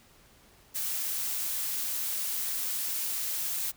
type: noise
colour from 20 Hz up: blue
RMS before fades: -32 dBFS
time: 0.74-3.72 s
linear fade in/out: 20 ms
effects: pink hiss -59 dBFS RMS until 3.76 s